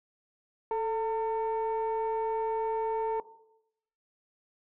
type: tone pair together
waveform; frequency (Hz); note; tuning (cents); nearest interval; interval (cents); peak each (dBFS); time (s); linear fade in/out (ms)
sine; 440 / 905.8; A4 / A#5; 0 / -50; octave + minor second; 1250; -28; 0.71-3.2; 2
effects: noise-tail reverb RT60 0.8 s tail -17 dB re dry + tanh soft clip ceiling -24 dBFS